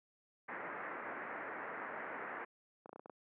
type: low-pass noise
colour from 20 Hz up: white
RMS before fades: -44 dBFS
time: 0.48-2.45 s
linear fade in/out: 10 ms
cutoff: 2000 Hz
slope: 48 dB/octave
type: clicks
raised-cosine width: 1 ms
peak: -35 dBFS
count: 7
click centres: 2.859 / 2.893 / 2.93 / 2.96 / 2.995 / 3.059 / 3.097 s
effects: high-pass 300 Hz 12 dB/octave